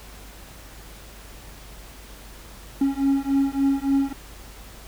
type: beating tone pair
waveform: triangle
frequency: 273.1 / 276.6 Hz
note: C#4 / C#4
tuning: -26 / -4 cents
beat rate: 3.5 Hz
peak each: -20 dBFS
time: 2.81-4.13 s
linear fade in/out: 5 ms
effects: added 50 Hz sine -43 dBFS peak until 4.87 s + pink hiss -45 dBFS RMS until 4.87 s